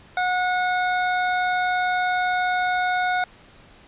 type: tone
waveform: 25% pulse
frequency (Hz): 729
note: F#5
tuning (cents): -26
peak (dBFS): -16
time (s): 0.17-3.24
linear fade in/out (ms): 2
effects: pink hiss -50 dBFS RMS until 3.87 s + resampled to 8000 Hz